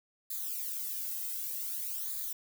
violet noise with flanger, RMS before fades -37 dBFS, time 0.3-2.33 s, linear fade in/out 5 ms, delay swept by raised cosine 0.35 to 1.75 ms, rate 0.54 Hz, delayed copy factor -0.8, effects none

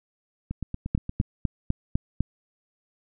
two click trains, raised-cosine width 5 ms, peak -10 / -18 dBFS, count 6 / 7, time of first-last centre 0.95-2.206 / 0.51-1.211 s, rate 3.98 / 8.56 Hz, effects none

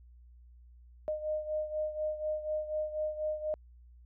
sine beating tone pair, 613 / 617.1 Hz, D#5 / D#5, -26 / -14 cents, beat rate 4.1 Hz, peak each -33 / -38 dBFS, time 1.08-3.54 s, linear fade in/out 0 ms, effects added 60 Hz sine -53 dBFS peak until 4.05 s

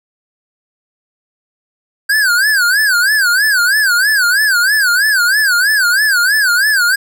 square tone with vibrato, 1568 Hz, G6, in tune, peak -10 dBFS, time 2.09-6.96 s, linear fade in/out 10 ms, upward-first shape sine, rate 3.1 Hz, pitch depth 190 cents each way, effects none

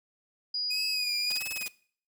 sine tone, 4900 Hz, D#8, 27 cents flat, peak -29 dBFS, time 0.54-1.39 s, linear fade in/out 5 ms
sawtooth tone with vibrato, 2489 Hz, D#7, in tune, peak -30 dBFS, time 0.7-1.68 s, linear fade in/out 10 ms, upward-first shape sine, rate 1.6 Hz, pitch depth 69 cents each way
white noise bursts, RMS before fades -38 dBFS, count 8, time 1.3-1.683 s, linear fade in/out 5 ms, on 26 ms, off 25 ms
effects noise-tail reverb RT60 0.5 s tail -21 dB re dry

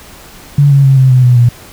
sine tone with pitch steps, 143.1 / 139.03 / 135.07 / 131.22 / 127.49 / 123.86 / 120.33 Hz, D3 / C#3 / C#3 / C3 / C3 / B2 / B2, -45 / +5 / -45 / +5 / -45 / +5 / -45 cents, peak -3 dBFS, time 0.58-1.49 s, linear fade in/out 5 ms, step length 130 ms, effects pink hiss -35 dBFS RMS until 1.72 s

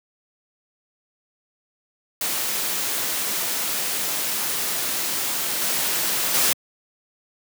white noise with level steps, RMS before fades -25 / -23 / -19 dBFS, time 2.21-6.53 s, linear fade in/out 2 ms, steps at 5.61 / 6.34 s, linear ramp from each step 5 ms, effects high-pass 150 Hz 12 dB/octave

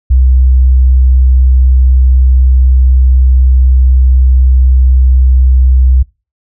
sine tone, 64 Hz, C2, 38 cents flat, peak -3 dBFS, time 0.1-6.03 s, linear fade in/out 10 ms, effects noise-tail reverb RT60 0.3 s tail -24 dB re dry

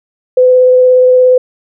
sine tone with vibrato, 506 Hz, B4, 42 cents sharp, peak -3 dBFS, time 0.37-1.38 s, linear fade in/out 5 ms, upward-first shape sine, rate 17 Hz, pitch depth 9 cents each way, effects none

